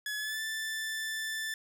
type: tone with pitch glide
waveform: sawtooth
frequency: 1700 to 1763 Hz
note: G#6 to A6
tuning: +40 to +3 cents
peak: -30 dBFS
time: 0.06-1.54 s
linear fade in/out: 2 ms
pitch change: +63 cents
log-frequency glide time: 0.17-0.41 s
effects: none